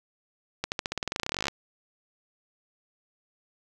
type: accelerating click train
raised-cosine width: 0.2 ms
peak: -11 dBFS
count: 24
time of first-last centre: 0.64-1.482 s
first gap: 79 ms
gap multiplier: 0.92
effects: none